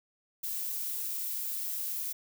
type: noise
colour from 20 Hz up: violet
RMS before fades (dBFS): -35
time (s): 0.43-2.13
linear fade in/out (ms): 10
effects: none